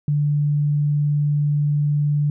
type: tone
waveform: sine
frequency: 146.83 Hz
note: D3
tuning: in tune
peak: -16 dBFS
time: 0.08-2.3 s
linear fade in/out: 2 ms
effects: none